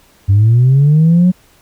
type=linear sweep; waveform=sine; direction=up; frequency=95.3 to 185 Hz; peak=-4 dBFS; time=0.28-1.32 s; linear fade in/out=20 ms; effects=tanh soft clip ceiling -3 dBFS + pink hiss -49 dBFS RMS until 1.61 s